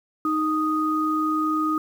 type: tone pair together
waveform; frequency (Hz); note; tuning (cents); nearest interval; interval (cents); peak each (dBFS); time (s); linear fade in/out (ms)
sine; 310.8 / 1243; D#4 / D#6; -2 / -2; 2 octaves; 2400; -23; 0.25-1.78; 2
effects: 8-bit